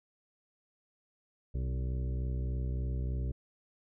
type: harmonic tone with a mistuned harmonic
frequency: 63.3 Hz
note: B1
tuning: 43 cents sharp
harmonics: 1 / 2 / 3 / 4 / 5 / 6 / 7 / 9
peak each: -32 / -37 / -48 / -50 / -52 / -51 / -53 / -57 dBFS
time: 1.54-3.32 s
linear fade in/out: 10 ms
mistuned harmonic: 3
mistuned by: +24 cents
effects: none